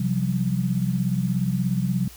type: chord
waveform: sine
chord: C suspended fourth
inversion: none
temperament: equal with one note detuned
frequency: 130.81 / 174.61 / 191.41 Hz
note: C3 / F3 / G3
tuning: 0 / 0 / -41 cents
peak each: -25 dBFS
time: 0-2.08 s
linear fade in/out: 5 ms
effects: added 60 Hz sine -46 dBFS peak until 2.16 s + white hiss -46 dBFS RMS until 2.16 s